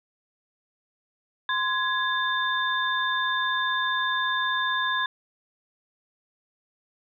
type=tone cluster; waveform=sine; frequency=1036 / 1671 / 3588 Hz; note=C6 / G#6 / A7; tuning=-17 / +10 / +33 cents; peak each=-27 / -26 / -30 dBFS; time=1.49-5.06 s; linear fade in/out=2 ms; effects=none